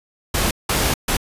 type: noise bursts at uneven times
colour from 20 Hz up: pink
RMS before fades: -19 dBFS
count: 3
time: 0.34-0.51 / 0.69-0.94 / 1.08-1.17 s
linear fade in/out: 5 ms
effects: resampled to 32000 Hz